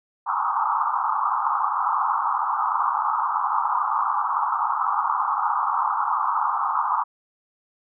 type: band-pass noise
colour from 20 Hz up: white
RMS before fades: -23 dBFS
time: 0.26-7.04 s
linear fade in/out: 20 ms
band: 810 to 1300 Hz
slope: 96 dB/octave
effects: none